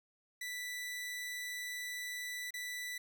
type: tone with dropouts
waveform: sawtooth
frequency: 1975.5 Hz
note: B6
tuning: in tune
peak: -36 dBFS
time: 0.41-2.98 s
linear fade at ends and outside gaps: 5 ms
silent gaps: 2.507-2.539 s
effects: none